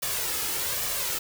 white noise with flanger, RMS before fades -29 dBFS, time 0.02-1.19 s, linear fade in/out 10 ms, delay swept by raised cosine 1.7 to 2.38 ms, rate 1.2 Hz, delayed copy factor +0.55, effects none

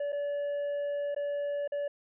triangle tone with dropouts, 575 Hz, D5, 37 cents flat, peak -28 dBFS, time 0-1.88 s, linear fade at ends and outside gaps 5 ms, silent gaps 0.122-0.127 / 1.147-1.163 / 1.677-1.72 s, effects resampled to 8000 Hz

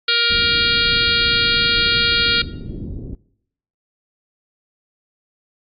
harmonic tone, 470 Hz, A#4, 14 cents sharp, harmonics 1 / 3 / 4 / 5 / 6 / 7 / 8 / 9 / 10, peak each -29 / -20 / -30 / -24 / -24 / -21 / -21 / -20 / -27 dBFS, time 0.08-2.42 s, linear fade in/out 5 ms
pink low-pass noise, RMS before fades -29 dBFS, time 0.3-3.15 s, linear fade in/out 2 ms, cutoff 340 Hz, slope 24 dB/octave
effects noise-tail reverb RT60 0.7 s tail -21 dB re dry + AAC 64 kbps

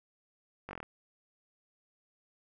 slowing click train, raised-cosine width 0.5 ms, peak -26 dBFS, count 7, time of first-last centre 0.69-0.83 s, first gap 20 ms, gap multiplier 1.06, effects none

